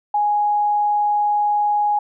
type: tone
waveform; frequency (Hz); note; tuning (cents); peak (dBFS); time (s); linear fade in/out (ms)
sine; 830.6; G#5; 0; -15; 0.14-1.99; 5
effects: none